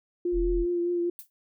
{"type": "tone with vibrato", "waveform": "sine", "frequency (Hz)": 348.3, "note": "F4", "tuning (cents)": -5, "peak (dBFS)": -24, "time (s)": [0.25, 1.1], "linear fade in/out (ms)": 5, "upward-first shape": "triangle", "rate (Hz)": 4.9, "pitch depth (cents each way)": 25}
{"type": "tone", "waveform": "sine", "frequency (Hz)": 41.75, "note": "E1", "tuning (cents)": 23, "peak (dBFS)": -26, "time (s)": [0.32, 0.66], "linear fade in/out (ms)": 50}
{"type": "noise with exponential decay", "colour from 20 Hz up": "violet", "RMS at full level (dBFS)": -37, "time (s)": [1.19, 1.3], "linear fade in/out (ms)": 0, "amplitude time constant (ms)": 22}
{"effects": []}